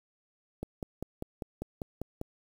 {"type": "click train", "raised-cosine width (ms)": 2, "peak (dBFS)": -22, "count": 9, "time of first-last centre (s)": [0.63, 2.214], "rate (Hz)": 5.05, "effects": ["8-bit"]}